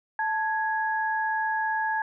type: tone pair together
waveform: sine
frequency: 878.4 / 1663 Hz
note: A5 / G#6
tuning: -3 / +2 cents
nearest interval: major seventh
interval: 1105 cents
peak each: -26 / -28 dBFS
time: 0.19-2.02 s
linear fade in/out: 2 ms
effects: none